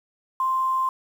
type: tone with quantisation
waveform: sine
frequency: 1046.5 Hz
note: C6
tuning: in tune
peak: -20 dBFS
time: 0.4-0.89 s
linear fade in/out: 2 ms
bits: 8
effects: none